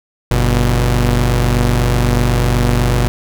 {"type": "tone pair together", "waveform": "sawtooth", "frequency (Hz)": [48.06, 121.1], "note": ["G1", "B2"], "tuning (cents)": [-34, -34], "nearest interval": "octave + major third", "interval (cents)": 1600, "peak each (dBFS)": -10, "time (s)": [0.31, 3.08], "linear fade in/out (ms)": 0, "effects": []}